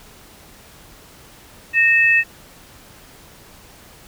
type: tone pair together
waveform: sine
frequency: 1848 / 2613 Hz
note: A#6 / E7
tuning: -16 / -16 cents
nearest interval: tritone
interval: 600 cents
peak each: -14 dBFS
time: 1.73-2.24 s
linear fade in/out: 50 ms
effects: pink hiss -45 dBFS RMS until 4.07 s